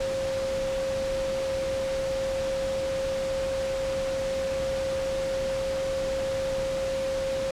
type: tone in noise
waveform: sine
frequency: 535 Hz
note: C5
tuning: 38 cents sharp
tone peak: -26 dBFS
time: 0-7.51 s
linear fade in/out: 5 ms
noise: pink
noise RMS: -36 dBFS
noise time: 0-7.51 s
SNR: +7 dB
effects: low-pass 7000 Hz 12 dB/octave